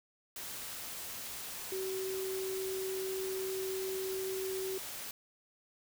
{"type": "tone in noise", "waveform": "sine", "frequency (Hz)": 380, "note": "F#4", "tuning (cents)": 46, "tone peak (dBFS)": -35, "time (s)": [1.72, 4.78], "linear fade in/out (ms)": 2, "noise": "white", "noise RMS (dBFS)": -43, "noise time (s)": [0.36, 5.11], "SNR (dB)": 5, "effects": []}